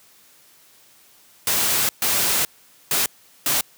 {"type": "noise bursts at uneven times", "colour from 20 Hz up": "white", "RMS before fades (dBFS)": -20, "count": 4, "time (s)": [[1.47, 1.89], [2.02, 2.45], [2.91, 3.06], [3.46, 3.61]], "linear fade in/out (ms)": 2, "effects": ["white hiss -53 dBFS RMS until 3.77 s", "high-pass 80 Hz 12 dB/octave"]}